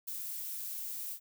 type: noise with ADSR envelope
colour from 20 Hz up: violet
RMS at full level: -36 dBFS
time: 0.07-1.2 s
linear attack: 16 ms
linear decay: 3 ms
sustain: -4 dB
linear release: 78 ms
effects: none